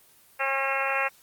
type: harmonic tone with a mistuned harmonic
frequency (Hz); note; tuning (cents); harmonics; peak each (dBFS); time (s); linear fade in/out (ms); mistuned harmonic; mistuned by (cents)
271.2; C#4; -38; 2 / 3 / 4 / 5 / 6 / 7 / 8 / 9 / 10; -32 / -32 / -32 / -32 / -32 / -32 / -32 / -32 / -32; 0.39-1.09; 20; 8; -15
effects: white hiss -57 dBFS RMS until 1.22 s + Opus 24 kbps